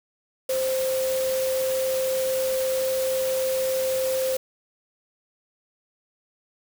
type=tone in noise; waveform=sine; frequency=523.3 Hz; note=C5; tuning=in tune; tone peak=-22 dBFS; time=0.49-4.37 s; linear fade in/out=5 ms; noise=white; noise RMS=-33 dBFS; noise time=0.49-4.37 s; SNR=+8 dB; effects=none